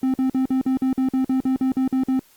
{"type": "tone bursts", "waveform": "triangle", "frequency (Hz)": 261.6, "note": "C4", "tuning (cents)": 0, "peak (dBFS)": -15, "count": 14, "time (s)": [0.03, 2.194], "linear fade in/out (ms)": 2, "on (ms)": 110, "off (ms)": 48, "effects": ["white hiss -55 dBFS RMS until 2.36 s", "Opus 48 kbps"]}